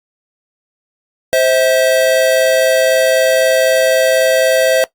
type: tone pair together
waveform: square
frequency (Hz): 523.3 / 647.2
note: C5 / E5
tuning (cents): 0 / -32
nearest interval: major third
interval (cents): 368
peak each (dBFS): -13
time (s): 1.33-4.84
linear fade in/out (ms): 0
effects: noise-tail reverb RT60 0.1 s tail -19 dB re dry + Opus 48 kbps